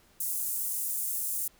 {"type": "high-pass noise", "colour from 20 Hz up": "pink", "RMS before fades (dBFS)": -32, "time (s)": [0.2, 1.48], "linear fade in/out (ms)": 5, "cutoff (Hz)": 8800, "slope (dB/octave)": 24, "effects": ["pink hiss -62 dBFS RMS until 1.59 s"]}